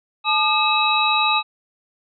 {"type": "tone cluster", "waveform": "sine", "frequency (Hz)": [864, 1213, 2587, 3858], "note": ["A5", "D#6", "E7", "B7"], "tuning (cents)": [-32, -44, -33, -41], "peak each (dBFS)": -21, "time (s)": [0.24, 1.43], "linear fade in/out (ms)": 50, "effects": []}